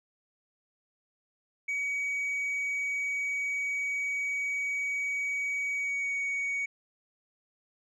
sine tone with pitch glide, 2262 to 2241 Hz, C#7 to C#7, +34 to +18 cents, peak -26 dBFS, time 1.68-6.66 s, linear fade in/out 10 ms, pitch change -16 cents, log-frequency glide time 5.74-6.1 s, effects tanh soft clip ceiling -28 dBFS

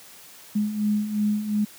sine beating tone pair, 207.7 / 210.5 Hz, G#3 / G#3, 0 / +24 cents, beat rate 2.8 Hz, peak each -28 / -22 dBFS, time 0.55-1.65 s, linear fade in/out 10 ms, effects white hiss -47 dBFS RMS until 1.78 s + high-pass 100 Hz 12 dB/octave

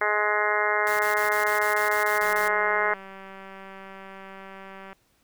harmonic tone, 209.9 Hz, G#3, 19 cents sharp, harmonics 2 / 3 / 4 / 5 / 6 / 7 / 8 / 9 / 10, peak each -30 / -30 / -30 / -30 / -30 / -30 / -30 / -30 / -30 dBFS, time 0.01-2.94 s, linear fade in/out 5 ms
white noise bursts, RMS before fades -37 dBFS, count 11, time 0.87-2.48 s, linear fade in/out 0 ms, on 120 ms, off 29 ms
click train, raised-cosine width 0.5 ms, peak -28 dBFS, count 524, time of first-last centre 2.22-4.93 s, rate 193 Hz
effects pink hiss -66 dBFS RMS until 5.23 s

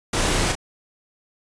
pink noise with echo, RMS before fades -22 dBFS, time 0.13-0.52 s, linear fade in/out 5 ms, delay 33 ms, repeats 1, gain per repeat -4 dB, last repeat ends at 0.553 s, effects resampled to 22050 Hz

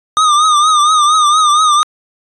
square tone with vibrato, 1222 Hz, D#6, 32 cents flat, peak -8 dBFS, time 0.17-1.83 s, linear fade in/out 0 ms, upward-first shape triangle, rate 4.3 Hz, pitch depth 84 cents each way, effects resampled to 22050 Hz

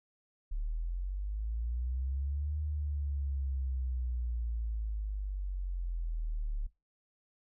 sine linear two-way sweep, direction up then down, 35.4 to 76 to 35.4 Hz, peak -32 dBFS, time 0.51-6.67 s, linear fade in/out 10 ms, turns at 2.59 s, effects noise-tail reverb RT60 0.2 s tail -17 dB re dry

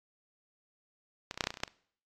clicks, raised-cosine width 0.2 ms, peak -19 / -30 / -20 / -10 / -14 / -11 / -20 / -26 / -25 / -30 / -12 / -30 dBFS, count 12, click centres 1.311 / 1.343 / 1.376 / 1.408 / 1.44 / 1.471 / 1.505 / 1.541 / 1.572 / 1.603 / 1.635 / 1.678 s, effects noise-tail reverb RT60 0.6 s tail -24 dB re dry + AAC 48 kbps

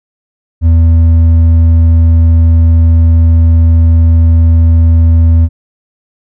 sine tone with hard clipping, 82.41 Hz, E2, in tune, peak -4 dBFS, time 0.61-5.49 s, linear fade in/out 50 ms, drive 4 dB, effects none

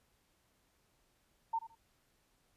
sine tone with echo, 907 Hz, A#5, 48 cents flat, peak -31 dBFS, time 1.53-1.59 s, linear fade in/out 10 ms, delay 82 ms, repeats 2, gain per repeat -14 dB, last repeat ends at 1.754 s, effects pink hiss -74 dBFS RMS until 2.56 s + resampled to 32000 Hz

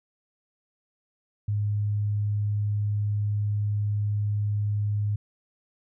sine tone, 103.8 Hz, G#2, in tune, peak -23 dBFS, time 1.48-5.16 s, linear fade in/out 5 ms, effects none

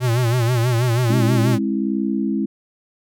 square tone with vibrato, 120.5 Hz, B2, 42 cents flat, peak -16 dBFS, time 0-1.59 s, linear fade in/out 50 ms, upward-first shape sine, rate 6.2 Hz, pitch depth 100 cents each way
sine chord, Ab augmented, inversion none, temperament equal with one note detuned, 207.7 / 268.1 / 329.6 Hz, Ab3 / C4 / E4, 0 / +42 / 0 cents, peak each -21 / -23 / -24 dBFS, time 1.09-2.46 s, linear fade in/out 10 ms
effects none

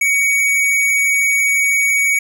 square tone, 2247 Hz, C#7, 23 cents sharp, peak -13 dBFS, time 0.01-2.19 s, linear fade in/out 5 ms, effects none

